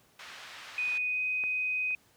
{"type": "band-pass noise", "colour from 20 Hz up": "pink", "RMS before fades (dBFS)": -47, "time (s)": [0.19, 0.98], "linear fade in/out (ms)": 5, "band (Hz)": [1300, 3900], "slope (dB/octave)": 12}
{"type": "tone with pitch glide", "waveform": "sine", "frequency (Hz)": [2489, 2506], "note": ["D#7", "D#7"], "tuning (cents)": [0, 12], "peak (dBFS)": -28, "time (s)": [0.78, 1.95], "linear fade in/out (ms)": 2, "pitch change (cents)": 12, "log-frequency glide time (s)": [1.07, 1.21]}
{"type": "clicks", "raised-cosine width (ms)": 0.5, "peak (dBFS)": [-39, -29, -39], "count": 3, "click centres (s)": [0.879, 1.438, 1.909]}
{"effects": ["pink hiss -64 dBFS RMS until 2.16 s", "high-pass 80 Hz 12 dB/octave"]}